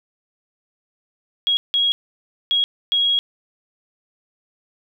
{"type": "tone bursts at uneven times", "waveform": "sine", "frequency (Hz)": 3304, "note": "G#7", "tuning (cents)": -10, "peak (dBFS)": -15, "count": 4, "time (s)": [[1.47, 1.57], [1.74, 1.92], [2.51, 2.64], [2.92, 3.19]], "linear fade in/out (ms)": 0, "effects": ["9-bit"]}